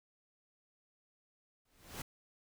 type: noise with exponential growth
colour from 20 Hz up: pink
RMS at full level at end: -40 dBFS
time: 1.65-2.02 s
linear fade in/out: 5 ms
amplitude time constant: 79 ms
effects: none